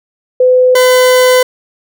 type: tone pair in turn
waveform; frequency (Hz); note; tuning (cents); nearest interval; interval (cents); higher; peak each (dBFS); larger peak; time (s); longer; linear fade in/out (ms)
sine / 40% pulse; 506 / 506; B4 / B4; +42 / +42; unison; 0; neither; -4; neither; 0.4-0.75 / 0.75-1.43; second; 5
effects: none